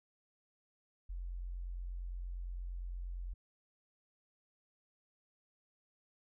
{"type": "tone", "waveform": "sine", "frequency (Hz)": 44.33, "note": "F1", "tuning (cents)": 27, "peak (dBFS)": -39, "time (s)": [1.09, 3.34], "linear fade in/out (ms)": 10, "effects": []}